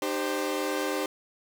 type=chord; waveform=sawtooth; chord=C minor; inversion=first; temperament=equal with one note detuned; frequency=303.1 / 392 / 523.3 Hz; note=Eb4 / G4 / C5; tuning=-45 / 0 / 0 cents; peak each=-28 dBFS; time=0.02-1.06 s; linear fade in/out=2 ms; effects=none